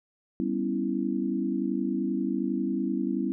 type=chord; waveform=sine; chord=C# half-diminished seventh; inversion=second; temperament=equal; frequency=196 / 246.9 / 277.2 / 329.6 Hz; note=G3 / B3 / C#4 / E4; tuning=0 / 0 / 0 / 0 cents; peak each=-31 dBFS; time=0.4-3.32 s; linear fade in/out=0 ms; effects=none